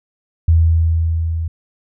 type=tone with level ramp; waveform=sine; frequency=82 Hz; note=E2; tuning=9 cents flat; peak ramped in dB=-7 to -18 dBFS; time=0.48-1.48 s; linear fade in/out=5 ms; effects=none